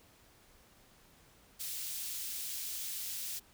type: high-pass noise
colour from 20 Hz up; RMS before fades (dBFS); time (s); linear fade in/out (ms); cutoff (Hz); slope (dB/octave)
white; -40; 1.59-3.4; 20; 3200; 12
effects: pink hiss -63 dBFS RMS until 3.53 s